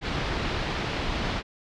pink low-pass noise, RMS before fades -29 dBFS, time 0.01-1.43 s, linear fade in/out 50 ms, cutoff 4400 Hz, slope 24 dB/octave, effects none

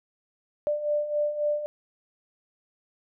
sine beating tone pair, 590 / 593.7 Hz, D5 / D5, +8 / +19 cents, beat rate 3.7 Hz, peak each -31 / -25 dBFS, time 0.67-1.66 s, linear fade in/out 0 ms, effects none

